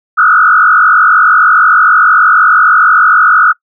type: tone with frequency modulation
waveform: sine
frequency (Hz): 1362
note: F6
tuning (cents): -44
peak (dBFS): -3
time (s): 0.17-3.53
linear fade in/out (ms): 20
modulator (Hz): 46.4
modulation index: 2.7
effects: noise-tail reverb RT60 0.1 s tail -23 dB re dry